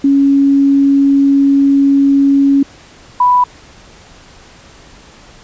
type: tone pair in turn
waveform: sine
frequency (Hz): 277.6 / 989.3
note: C#4 / B5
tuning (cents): +3 / +3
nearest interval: octave + minor seventh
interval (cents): 2200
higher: second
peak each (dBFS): -6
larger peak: neither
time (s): 0.04-2.63 / 3.2-3.44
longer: first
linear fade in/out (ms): 5
effects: pink hiss -40 dBFS RMS until 5.43 s + resampled to 16000 Hz